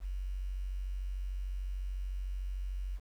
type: tone with quantisation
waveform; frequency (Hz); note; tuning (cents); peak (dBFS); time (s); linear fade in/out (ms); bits
sine; 46.78; F#1; +20; -34; 0-3; 50; 10
effects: none